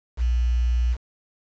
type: tone with quantisation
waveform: sine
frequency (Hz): 60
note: B1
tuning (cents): -49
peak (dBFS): -18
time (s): 0.17-0.97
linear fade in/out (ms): 50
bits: 7
effects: resampled to 16000 Hz